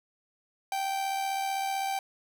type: tone with amplitude modulation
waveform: 45% pulse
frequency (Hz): 780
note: G5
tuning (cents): -9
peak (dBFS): -27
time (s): 0.72-1.99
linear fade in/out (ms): 2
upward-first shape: sine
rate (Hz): 75.7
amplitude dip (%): 40
effects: none